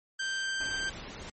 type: tone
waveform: sawtooth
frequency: 1568 Hz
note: G6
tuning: in tune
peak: -27 dBFS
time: 0.19-0.9 s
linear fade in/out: 10 ms
type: click train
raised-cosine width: 0.2 ms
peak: -33 dBFS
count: 68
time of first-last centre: 0.22-0.999 s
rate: 86 Hz
type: noise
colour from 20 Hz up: pink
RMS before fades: -43 dBFS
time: 0.6-1.3 s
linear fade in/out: 5 ms
effects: MP3 32 kbps